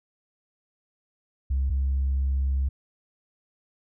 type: tone pair in turn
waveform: sine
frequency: 67.1 / 67.47 Hz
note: C2 / C#2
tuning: +44 / -46 cents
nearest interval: unison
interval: 10 cents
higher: second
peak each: -20 dBFS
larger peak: neither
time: 1.5-1.7 / 1.7-2.69 s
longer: second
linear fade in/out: 10 ms
effects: tanh soft clip ceiling -19 dBFS